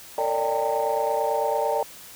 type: tone cluster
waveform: sine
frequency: 454.7 / 574 / 603 / 792 / 911 Hz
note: A#4 / D5 / D5 / G5 / A#5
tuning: -43 / -40 / +46 / +18 / -40 cents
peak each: -27 dBFS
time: 0.18-1.83 s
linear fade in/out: 2 ms
effects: tanh soft clip ceiling -14 dBFS + white hiss -44 dBFS RMS until 2.15 s